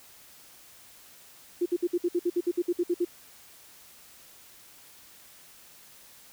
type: tone bursts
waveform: sine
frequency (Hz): 350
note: F4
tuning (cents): +4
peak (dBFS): -22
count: 14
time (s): 1.61-3.05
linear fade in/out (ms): 10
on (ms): 49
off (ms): 58
effects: white hiss -53 dBFS RMS until 6.32 s